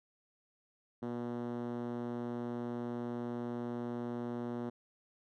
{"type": "tone with band-pass filter", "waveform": "5% pulse", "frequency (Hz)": 120, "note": "B2", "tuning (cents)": -49, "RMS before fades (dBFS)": -39, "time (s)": [1.02, 4.7], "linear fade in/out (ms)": 10, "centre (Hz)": 240, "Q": 1.6, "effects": []}